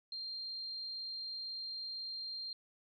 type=tone; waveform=sine; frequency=4186 Hz; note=C8; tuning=in tune; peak=-40 dBFS; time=0.12-2.53 s; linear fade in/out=2 ms; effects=none